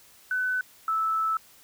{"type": "tone pair in turn", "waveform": "sine", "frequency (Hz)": [1505, 1311.5], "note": ["F#6", "E6"], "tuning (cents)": [29, -9], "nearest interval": "major second", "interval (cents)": 238, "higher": "first", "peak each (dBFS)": [-24, -23], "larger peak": "second", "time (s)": [[0.31, 0.61], [0.88, 1.37]], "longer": "second", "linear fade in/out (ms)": 2, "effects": ["white hiss -55 dBFS RMS until 1.63 s"]}